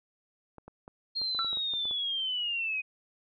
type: clicks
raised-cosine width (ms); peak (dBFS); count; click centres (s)
1; -32; 11; 0.583 / 0.68 / 0.879 / 1.216 / 1.349 / 1.447 / 1.53 / 1.572 / 1.737 / 1.854 / 1.911
type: linear sweep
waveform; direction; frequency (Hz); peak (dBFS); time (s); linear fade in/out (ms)
sine; down; 4240 to 2489; -29; 1.15-2.82; 20
type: tone with exponential decay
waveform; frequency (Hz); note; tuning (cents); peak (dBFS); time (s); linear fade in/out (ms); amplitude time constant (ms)
sine; 1345; E6; +34; -27; 1.39-1.61; 0; 47
effects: none

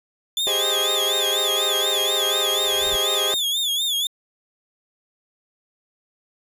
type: tone with vibrato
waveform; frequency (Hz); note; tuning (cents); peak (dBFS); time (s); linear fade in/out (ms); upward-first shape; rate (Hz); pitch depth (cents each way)
40% pulse; 3465; A7; -27; -19; 0.37-4.07; 2; sine; 4.1; 110
type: chord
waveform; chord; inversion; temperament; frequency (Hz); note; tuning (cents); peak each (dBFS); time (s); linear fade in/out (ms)
sawtooth; Ab major seventh; third; equal; 392 / 415.3 / 523.3 / 622.3; G4 / Ab4 / C5 / Eb5; 0 / 0 / 0 / 0; -26; 0.47-3.34; 0
type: noise with exponential growth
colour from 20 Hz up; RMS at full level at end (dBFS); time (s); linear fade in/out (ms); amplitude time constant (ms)
brown; -34; 2.36-2.96; 5; 130
effects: resampled to 32000 Hz

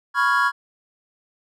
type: chord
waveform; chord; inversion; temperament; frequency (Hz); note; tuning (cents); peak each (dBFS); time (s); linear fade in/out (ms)
triangle; C# dominant seventh; third; equal; 987.8 / 1108.7 / 1396.9 / 1661.2; B5 / C#6 / E#6 / G#6; 0 / 0 / 0 / 0; -22 / -19 / -20 / -20; 0.14-0.52; 50
effects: none

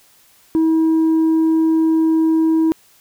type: tone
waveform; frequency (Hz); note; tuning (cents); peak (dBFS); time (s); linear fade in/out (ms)
sine; 321.5; E4; -43; -9; 0.55-2.72; 0
effects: tanh soft clip ceiling -11 dBFS + white hiss -52 dBFS RMS until 3 s

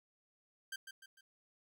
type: tone with echo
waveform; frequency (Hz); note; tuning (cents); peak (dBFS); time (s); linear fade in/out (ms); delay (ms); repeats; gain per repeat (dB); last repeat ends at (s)
sawtooth; 1570; G6; +2; -37; 0.72-0.76; 5; 150; 3; -7; 1.21
effects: 13-bit

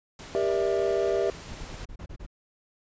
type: noise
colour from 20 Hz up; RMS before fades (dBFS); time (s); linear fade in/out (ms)
pink; -43; 0.19-1.85; 2
type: chord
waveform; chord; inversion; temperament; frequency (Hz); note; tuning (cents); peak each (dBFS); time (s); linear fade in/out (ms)
triangle; E half-diminished seventh; first; just; 395.6 / 474.7 / 593.3 / 659.3; G4 / Bb4 / D5 / E5; +16 / +31 / +18 / 0; -24 / -28 / -29 / -27; 0.35-1.3; 0
type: noise bursts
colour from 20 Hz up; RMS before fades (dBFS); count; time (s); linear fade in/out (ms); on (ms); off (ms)
brown; -39; 8; 1.48-2.265; 10; 71; 31
effects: resampled to 16000 Hz

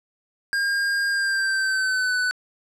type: tone with pitch glide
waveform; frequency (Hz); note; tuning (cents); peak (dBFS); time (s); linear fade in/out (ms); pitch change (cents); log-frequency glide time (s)
square; 1612 to 1495.4; G6 to F#6; +48 to +18; -21; 0.53-2.31; 0; -130; 1.1-2.17
effects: low-pass 8000 Hz 12 dB/octave

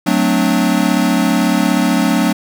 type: chord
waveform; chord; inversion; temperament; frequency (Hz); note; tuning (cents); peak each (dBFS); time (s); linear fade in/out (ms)
square; D dominant seventh; first; equal with one note detuned; 185 / 220 / 256.2 / 293.7; F#3 / A3 / C4 / D4; 0 / 0 / -36 / 0; -18; 0.06-2.33; 10
effects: none

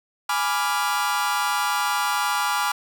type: chord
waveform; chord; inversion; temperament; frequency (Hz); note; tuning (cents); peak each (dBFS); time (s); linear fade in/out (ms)
40% pulse; G# diminished seventh; none; equal; 830.6 / 987.8 / 1174.7 / 1396.9; G#5 / B5 / D6 / F6; 0 / 0 / 0 / 0; -26; 0.29-2.72; 5
effects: none

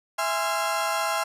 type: tone cluster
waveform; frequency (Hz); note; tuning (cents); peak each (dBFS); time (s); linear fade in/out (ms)
35% pulse; 658 / 824 / 1041 / 1372; E5 / G#5 / C6 / F6; -3 / -14 / -9 / -31; -28; 0.18-1.24; 10
effects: resampled to 32000 Hz

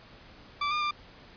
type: tone with pitch steps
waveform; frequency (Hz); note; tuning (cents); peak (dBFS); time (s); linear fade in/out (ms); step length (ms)
sawtooth; 1166 / 1207 / 1190; D6 / D6 / D6; -13 / +47 / +22; -23; 0.61-0.91; 5; 100
effects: pink hiss -52 dBFS RMS until 1.36 s + resampled to 11025 Hz

